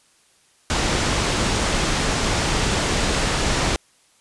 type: low-pass noise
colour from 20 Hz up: pink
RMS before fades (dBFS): -21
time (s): 0.7-3.76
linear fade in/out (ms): 0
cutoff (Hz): 8200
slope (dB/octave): 24
effects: white hiss -58 dBFS RMS until 4.2 s + resampled to 24000 Hz